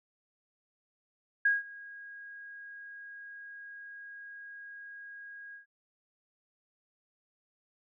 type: tone with ADSR envelope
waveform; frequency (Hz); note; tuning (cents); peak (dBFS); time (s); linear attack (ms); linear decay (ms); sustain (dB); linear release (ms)
sine; 1639; G#6; -23; -21; 1.45-5.66; 6; 170; -23; 120
effects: none